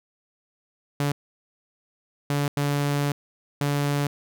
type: tone bursts at uneven times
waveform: sawtooth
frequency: 143.6 Hz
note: D3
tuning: 39 cents flat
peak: -18 dBFS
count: 4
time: 1-1.12 / 2.3-2.48 / 2.57-3.12 / 3.61-4.07 s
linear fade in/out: 2 ms
effects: none